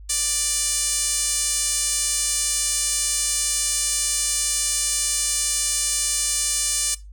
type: tone with band-pass filter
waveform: 5% pulse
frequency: 589 Hz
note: D5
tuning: 5 cents sharp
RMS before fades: -23 dBFS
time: 0.09-6.95 s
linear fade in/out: 10 ms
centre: 9700 Hz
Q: 2.5
effects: noise-tail reverb RT60 0.2 s tail -17 dB re dry + added 50 Hz sine -38 dBFS peak until 7.12 s